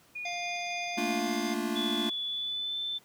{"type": "tone with tremolo", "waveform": "sine", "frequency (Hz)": 2449, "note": "D#7", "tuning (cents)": -28, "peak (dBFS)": -35, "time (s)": [0.15, 1.2], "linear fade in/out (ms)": 10, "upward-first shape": "square", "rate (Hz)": 3.6, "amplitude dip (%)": 25}
{"type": "harmonic tone", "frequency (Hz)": 701, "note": "F5", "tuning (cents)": 6, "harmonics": [1, 3, 5, 7, 9], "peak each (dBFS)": [-36, -41, -43, -44, -46], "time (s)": [0.25, 1.54], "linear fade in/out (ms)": 5}
{"type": "chord", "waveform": "square", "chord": "Bb major seventh", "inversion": "third", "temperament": "just", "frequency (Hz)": [218.5, 233.1, 291.4, 349.6], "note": ["A3", "Bb3", "D4", "F4"], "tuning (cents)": [-12, 0, -13, 2], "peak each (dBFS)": -36, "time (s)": [0.97, 2.1], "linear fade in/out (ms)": 10}
{"type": "tone with pitch glide", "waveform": "sine", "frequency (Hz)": [3437, 3536], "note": ["A7", "A7"], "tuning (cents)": [-41, 8], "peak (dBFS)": -31, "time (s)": [1.75, 2.99], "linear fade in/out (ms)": 20, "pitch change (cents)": 49, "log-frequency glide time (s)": [2.26, 2.78]}
{"effects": ["pink hiss -61 dBFS RMS until 3.04 s", "high-pass 100 Hz 12 dB/octave"]}